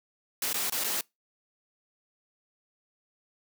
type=noise with dropouts; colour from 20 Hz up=white; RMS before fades=-30 dBFS; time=0.42-1.01 s; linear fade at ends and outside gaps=2 ms; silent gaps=0.531-0.542 / 0.699-0.722 / 0.839-0.843 s; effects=noise-tail reverb RT60 0.2 s tail -25 dB re dry + high-pass 200 Hz 12 dB/octave